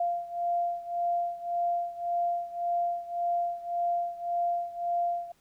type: beating tone pair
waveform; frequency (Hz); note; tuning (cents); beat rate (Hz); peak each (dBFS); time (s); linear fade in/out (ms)
sine; 694 / 695.8; F5 / F5; -11 / -7; 1.8; -29 / -32; 0-5.32; 5
effects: pink hiss -67 dBFS RMS until 5.4 s